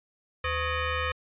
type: ring-modulated tone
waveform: 15% pulse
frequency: 588 Hz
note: D5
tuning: 2 cents sharp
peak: -17 dBFS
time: 0.44-1.12 s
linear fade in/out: 5 ms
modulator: 668 Hz
effects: resampled to 8000 Hz